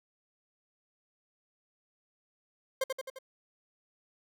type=tone with echo; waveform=40% pulse; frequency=528 Hz; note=C5; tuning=16 cents sharp; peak=-26 dBFS; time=2.81-2.84 s; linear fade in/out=5 ms; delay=87 ms; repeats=4; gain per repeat=-4 dB; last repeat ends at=3.188 s; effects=none